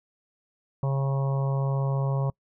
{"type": "harmonic tone", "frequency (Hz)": 136.8, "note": "C#3", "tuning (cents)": -23, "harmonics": [1, 3, 4, 5, 6, 7, 8], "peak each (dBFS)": [-23, -38, -35, -41, -44, -39, -42], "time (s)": [0.83, 2.3], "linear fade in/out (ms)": 2, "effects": ["noise-tail reverb RT60 0.1 s tail -26 dB re dry"]}